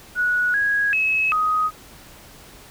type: tone with pitch steps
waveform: sine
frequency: 1465 / 1654 / 2576 / 1253 Hz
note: F#6 / G#6 / E7 / D#6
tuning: -18 / -8 / -41 / +12 cents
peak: -17 dBFS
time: 0.15-1.71 s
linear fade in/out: 50 ms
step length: 390 ms
effects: pink hiss -45 dBFS RMS until 2.7 s